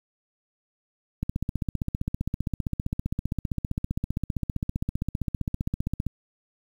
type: click train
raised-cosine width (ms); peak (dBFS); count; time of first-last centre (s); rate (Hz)
5; -14; 75; 1.23-6.067; 15.3
effects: 8-bit